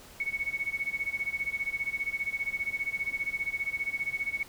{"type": "tone with tremolo", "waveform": "sine", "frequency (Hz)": 2217, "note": "C#7", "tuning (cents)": 0, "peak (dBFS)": -26, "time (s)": [0.2, 4.43], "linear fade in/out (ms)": 2, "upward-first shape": "sine", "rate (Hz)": 15, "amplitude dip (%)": 90, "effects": ["pink hiss -51 dBFS RMS until 4.48 s"]}